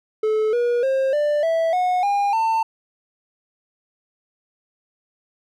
triangle tone with pitch steps, 433 / 480.4 / 533.1 / 591.5 / 656.3 / 728.2 / 808 / 896.5 Hz, A4 / B4 / C5 / D5 / E5 / F#5 / G#5 / A5, -28 / -48 / +32 / +12 / -8 / -28 / -48 / +32 cents, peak -15 dBFS, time 0.23-2.63 s, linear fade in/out 5 ms, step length 300 ms, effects none

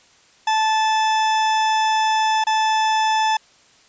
40% pulse tone with dropouts, 874 Hz, A5, 12 cents flat, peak -15 dBFS, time 0.47-3.37 s, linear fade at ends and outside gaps 5 ms, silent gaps 2.44-2.468 s, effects white hiss -53 dBFS RMS until 3.88 s + resampled to 16000 Hz

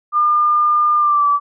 sine tone with pitch glide, 1205 to 1154.6 Hz, D6 to D6, +44 to -30 cents, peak -11 dBFS, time 0.12-1.4 s, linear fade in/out 50 ms, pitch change -74 cents, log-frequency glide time 0.97-1.27 s, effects none

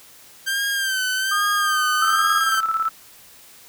sawtooth tone with vibrato, 1568 Hz, G6, in tune, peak -17 dBFS, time 0.46-2.61 s, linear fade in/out 20 ms, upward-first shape sine, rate 1.2 Hz, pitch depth 64 cents each way
sine tone, 1229 Hz, D#6, 22 cents flat, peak -20 dBFS, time 1.31-2.4 s, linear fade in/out 10 ms
sine tone with tremolo, 1318.5 Hz, E6, in tune, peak -17 dBFS, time 2.02-2.89 s, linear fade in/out 2 ms, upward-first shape square, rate 18 Hz, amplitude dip 55%
effects white hiss -47 dBFS RMS until 3.68 s

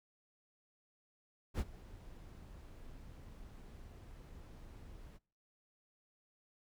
brown noise with ADSR envelope, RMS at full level -33 dBFS, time 1.54-5.19 s, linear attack 53 ms, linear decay 45 ms, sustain -20 dB, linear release 32 ms, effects noise-tail reverb RT60 0.5 s tail -25 dB re dry

